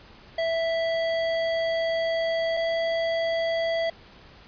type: tone pair in turn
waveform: square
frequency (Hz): 659.3 / 662.2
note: E5 / E5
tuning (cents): 0 / +8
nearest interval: unison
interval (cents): 8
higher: second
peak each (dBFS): -24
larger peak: neither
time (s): 0.38-2.57 / 2.57-3.9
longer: first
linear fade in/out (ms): 5
effects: pink hiss -50 dBFS RMS until 4.47 s + resampled to 11025 Hz